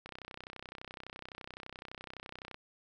click train, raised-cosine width 0.3 ms, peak -28 dBFS, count 80, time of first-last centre 0.06-2.544 s, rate 31.8 Hz, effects none

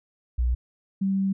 sine tone pair in turn, 60.8 / 193.81 Hz, B1 / G3, -26 / -19 cents, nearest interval octave + minor sixth, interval 2007 cents, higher second, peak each -20 / -21 dBFS, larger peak first, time 0.38-0.55 / 1.01-1.33 s, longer second, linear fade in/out 10 ms, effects none

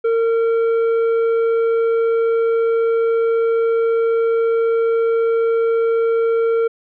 sine tone with tanh clipping, 457.3 Hz, A#4, 33 cents flat, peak -15 dBFS, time 0.04-6.68 s, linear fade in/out 10 ms, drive 7 dB, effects none

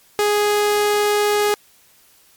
sawtooth tone, 415.3 Hz, G#4, in tune, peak -11 dBFS, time 0.19-1.54 s, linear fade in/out 0 ms, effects white hiss -53 dBFS RMS until 2.36 s + MP3 96 kbps

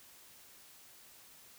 silence, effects white hiss -58 dBFS RMS until 1.58 s

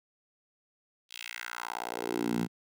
10% pulse tone with high-pass filter sweep, 59 Hz, A#1, 22 cents sharp, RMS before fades -35 dBFS, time 1.09-2.48 s, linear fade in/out 50 ms, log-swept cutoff 3500 to 170 Hz, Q 2.5, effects none

